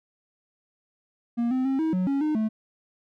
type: tone with pitch steps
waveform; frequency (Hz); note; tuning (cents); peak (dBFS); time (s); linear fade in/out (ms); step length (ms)
triangle; 235.9 / 257.9 / 267.9 / 319.2 / 184 / 276.8 / 305.8 / 218.1; A#3 / C4 / C4 / D#4 / F#3 / C#4 / D#4 / A3; +21 / -25 / +41 / +44 / -9 / -2 / -30 / -15; -20; 1.37-2.49; 20; 140
effects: none